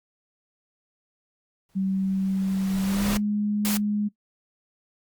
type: noise with exponential growth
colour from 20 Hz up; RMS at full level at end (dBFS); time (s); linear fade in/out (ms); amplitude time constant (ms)
pink; -27; 1.69-3.17; 0; 320
type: tone with pitch glide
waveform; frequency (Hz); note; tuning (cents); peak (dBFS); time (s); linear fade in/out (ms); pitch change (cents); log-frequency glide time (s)
sine; 191.8 to 208; G3 to G#3; -37 to +3; -22; 1.75-4.09; 20; +140; 2.82-3.18
type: noise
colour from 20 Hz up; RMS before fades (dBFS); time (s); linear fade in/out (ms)
white; -28; 3.65-3.77; 0
effects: noise-tail reverb RT60 0.1 s tail -20 dB re dry + Opus 48 kbps